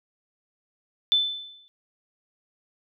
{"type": "tone with exponential decay", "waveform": "sine", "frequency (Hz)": 3520, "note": "A7", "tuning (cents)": 0, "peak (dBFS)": -15, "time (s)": [1.12, 1.68], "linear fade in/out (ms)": 0, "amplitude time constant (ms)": 120, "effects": []}